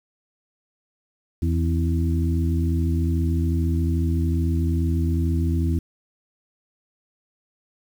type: harmonic tone with a mistuned harmonic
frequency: 82.41 Hz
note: E2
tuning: in tune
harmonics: 1 / 2 / 3 / 4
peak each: -20 / -27 / -28 / -30 dBFS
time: 1.42-5.79 s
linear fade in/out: 5 ms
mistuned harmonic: 3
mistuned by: +59 cents
effects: 8-bit